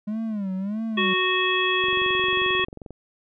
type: tone with vibrato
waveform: triangle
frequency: 205.4 Hz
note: G#3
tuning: 19 cents flat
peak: -23 dBFS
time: 0.07-1.14 s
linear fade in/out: 10 ms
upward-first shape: sine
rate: 1.6 Hz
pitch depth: 160 cents each way
type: harmonic tone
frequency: 370 Hz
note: F#4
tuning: in tune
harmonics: 1 / 3 / 5 / 7 / 9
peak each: -26 / -26 / -26 / -26 / -26 dBFS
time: 0.97-2.65 s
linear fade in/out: 10 ms
type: click train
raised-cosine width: 2 ms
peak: -25 dBFS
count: 25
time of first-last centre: 1.84-2.907 s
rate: 22.5 Hz
effects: none